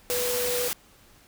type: tone in noise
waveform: sine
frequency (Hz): 491.6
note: B4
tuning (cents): -8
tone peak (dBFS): -27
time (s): 0.1-0.68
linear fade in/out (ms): 0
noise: white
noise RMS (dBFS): -29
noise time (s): 0.1-0.73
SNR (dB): -1
effects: pink hiss -56 dBFS RMS until 1.27 s